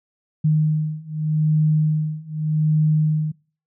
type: beating tone pair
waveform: sine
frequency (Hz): 153.9 / 154.73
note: D#3 / D#3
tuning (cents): -19 / -9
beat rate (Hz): 0.83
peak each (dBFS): -20 / -19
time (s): 0.44-3.32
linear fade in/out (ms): 10
effects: noise-tail reverb RT60 0.4 s tail -25 dB re dry